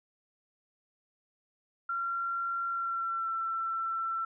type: tone with pitch glide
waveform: sine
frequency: 1372 to 1342.2 Hz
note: F6 to E6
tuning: -31 to +31 cents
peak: -30 dBFS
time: 1.89-4.25 s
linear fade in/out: 5 ms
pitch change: -38 cents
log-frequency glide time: 2.68-3.31 s
effects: none